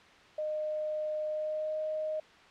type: tone with pitch glide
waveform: sine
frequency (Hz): 613 to 620.5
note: D#5 to D#5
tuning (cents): -26 to -5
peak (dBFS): -31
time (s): 0.38-2.2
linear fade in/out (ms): 5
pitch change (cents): +21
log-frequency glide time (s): 1.28-1.8
effects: white hiss -56 dBFS RMS until 2.5 s + low-pass 3000 Hz 12 dB/octave